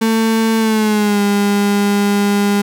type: tone with pitch glide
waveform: 35% pulse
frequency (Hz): 223.8 to 202.9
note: A3 to G#3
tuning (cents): +30 to -40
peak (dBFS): -10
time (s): 0.01-2.62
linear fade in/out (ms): 10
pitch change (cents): -170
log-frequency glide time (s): 0.58-1.21
effects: none